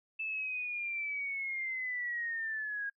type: linear sweep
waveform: sine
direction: down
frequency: 2638 to 1628 Hz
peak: -34 dBFS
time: 0.19-2.9 s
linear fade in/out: 10 ms
effects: noise-tail reverb RT60 0.1 s tail -24 dB re dry